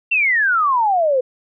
sine exponential sweep, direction down, 2756 to 493.9 Hz, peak -13 dBFS, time 0.11-1.21 s, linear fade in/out 10 ms, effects none

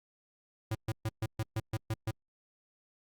square tone bursts, 110 Hz, A2, in tune, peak -31 dBFS, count 9, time 0.71-2.11 s, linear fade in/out 5 ms, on 40 ms, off 130 ms, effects Opus 48 kbps

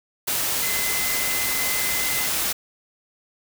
sine tone in noise, 2047 Hz, C7, 38 cents flat, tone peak -29 dBFS, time 0.62-2.27 s, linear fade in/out 10 ms, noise white, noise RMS -24 dBFS, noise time 0.27-2.53 s, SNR -8 dB, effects none

